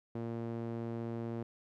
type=tone with band-pass filter; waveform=sawtooth; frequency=115.7 Hz; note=A#2; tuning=13 cents flat; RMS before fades=-39 dBFS; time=0.15-1.43 s; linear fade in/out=5 ms; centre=320 Hz; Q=0.96; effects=none